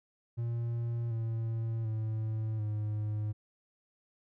triangle tone with pitch steps, 117.4 / 113.53 / 109.79 / 106.17 Hz, A#2 / A#2 / A2 / G#2, +13 / -45 / -3 / +39 cents, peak -29 dBFS, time 0.37-3.33 s, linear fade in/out 20 ms, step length 740 ms, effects none

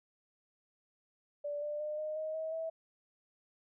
sine tone with pitch steps, 583 / 593.5 / 604.3 / 615.2 / 626.3 / 637.6 / 649.1 Hz, D5 / D5 / D5 / D#5 / D#5 / D#5 / E5, -13 / +18 / +49 / -20 / +11 / +42 / -27 cents, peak -35 dBFS, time 1.44-2.7 s, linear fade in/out 10 ms, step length 180 ms, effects none

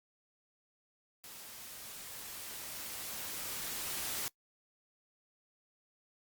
white noise with level ramp, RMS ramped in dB -50 to -37 dBFS, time 1.24-4.28 s, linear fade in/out 0 ms, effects noise-tail reverb RT60 0.1 s tail -24 dB re dry + Opus 48 kbps

